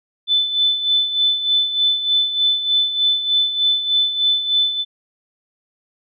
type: tone with tremolo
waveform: sine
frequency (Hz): 3512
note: A7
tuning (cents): -4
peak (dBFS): -12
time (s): 0.27-4.85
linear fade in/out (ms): 50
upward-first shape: sine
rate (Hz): 3.3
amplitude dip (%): 65
effects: none